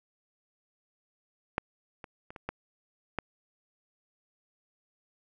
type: clicks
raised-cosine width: 0.5 ms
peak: -12 / -27 / -29 / -28 / -18 / -15 dBFS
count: 6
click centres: 1.581 / 2.042 / 2.305 / 2.362 / 2.49 / 3.187 s
effects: none